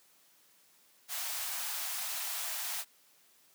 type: high-pass noise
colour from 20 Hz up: white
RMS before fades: -37 dBFS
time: 1.08-2.85 s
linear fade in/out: 50 ms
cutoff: 620 Hz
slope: 96 dB/octave
effects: white hiss -65 dBFS RMS until 3.54 s + high-pass 150 Hz 12 dB/octave

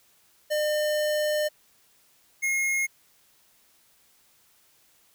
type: tone pair in turn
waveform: square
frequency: 604 / 2152 Hz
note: D5 / C7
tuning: +48 / +48 cents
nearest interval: octave + minor seventh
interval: 2200 cents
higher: second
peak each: -24 dBFS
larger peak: neither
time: 0.5-1.49 / 2.42-2.87 s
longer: first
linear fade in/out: 20 ms
effects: white hiss -62 dBFS RMS until 5.14 s

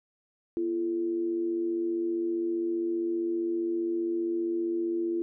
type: tone with amplitude modulation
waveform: sine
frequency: 340.1 Hz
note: F4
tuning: 46 cents flat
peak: -24 dBFS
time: 0.57-5.22 s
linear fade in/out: 0 ms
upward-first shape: sine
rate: 95.2 Hz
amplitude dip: 50%
effects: none

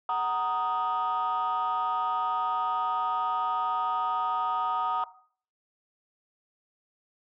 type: chord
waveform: sine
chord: D# minor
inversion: first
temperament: just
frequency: 746.7 / 933.4 / 1244.5 Hz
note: F#5 / A#5 / D#6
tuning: +16 / +2 / 0 cents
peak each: -30 / -28 / -28 dBFS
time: 0.09-5.04 s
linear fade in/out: 2 ms
effects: noise-tail reverb RT60 0.5 s tail -17 dB re dry + tanh soft clip ceiling -21 dBFS

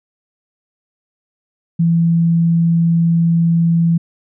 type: tone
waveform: sine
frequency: 167.4 Hz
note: E3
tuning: 27 cents sharp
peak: -10 dBFS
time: 1.79-3.98 s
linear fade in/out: 10 ms
effects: none

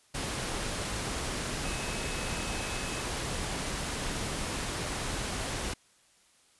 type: tone in noise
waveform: sine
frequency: 2576 Hz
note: E7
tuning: 41 cents flat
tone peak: -43 dBFS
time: 1.64-3.01 s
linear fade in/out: 10 ms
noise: pink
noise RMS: -34 dBFS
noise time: 0.14-5.74 s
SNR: -12 dB
effects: white hiss -64 dBFS RMS until 6.59 s + resampled to 24000 Hz

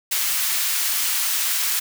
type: high-pass noise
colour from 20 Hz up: white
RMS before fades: -22 dBFS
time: 0.11-1.8 s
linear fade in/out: 10 ms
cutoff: 1300 Hz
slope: 12 dB/octave
effects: none

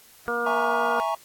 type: harmonic tone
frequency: 237.4 Hz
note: A#3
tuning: 32 cents sharp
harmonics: 1 / 2 / 3 / 4 / 5 / 6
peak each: -36 / -28 / -33 / -37 / -31 / -28 dBFS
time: 0.28-1 s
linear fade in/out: 0 ms
type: chord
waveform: triangle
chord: A# half-diminished seventh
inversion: second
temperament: equal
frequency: 659.3 / 830.6 / 932.3 / 1108.7 Hz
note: E5 / G#5 / A#5 / C#6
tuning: 0 / 0 / 0 / 0 cents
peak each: -27 dBFS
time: 0.46-1.15 s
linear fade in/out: 5 ms
effects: white hiss -52 dBFS RMS until 1.24 s + AAC 64 kbps

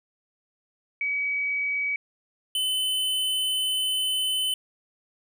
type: tone pair in turn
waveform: sine / square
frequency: 2272 / 3033 Hz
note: C#7 / F#7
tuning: +42 / +42 cents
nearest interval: perfect fourth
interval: 500 cents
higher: second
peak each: -24 dBFS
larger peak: neither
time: 1.01-1.96 / 2.55-4.54 s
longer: second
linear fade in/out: 2 ms
effects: none

